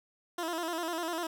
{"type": "tone with vibrato", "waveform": "15% pulse", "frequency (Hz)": 336.1, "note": "E4", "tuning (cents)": 34, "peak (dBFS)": -26, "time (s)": [0.38, 1.27], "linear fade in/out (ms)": 5, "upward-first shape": "square", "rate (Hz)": 10, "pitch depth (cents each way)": 69, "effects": []}